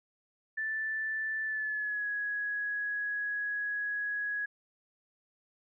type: tone with pitch glide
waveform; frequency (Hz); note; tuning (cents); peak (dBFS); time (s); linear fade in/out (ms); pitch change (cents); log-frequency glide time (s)
sine; 1760 to 1669.9; A6 to G#6; 0 to +9; -31; 0.57-4.46; 10; -91; 1.44-2.07
effects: none